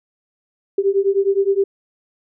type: beating tone pair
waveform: sine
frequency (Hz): 389 / 398.7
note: G4 / G4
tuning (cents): -13 / +29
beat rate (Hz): 9.7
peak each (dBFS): -17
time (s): 0.78-1.64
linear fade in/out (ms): 5
effects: none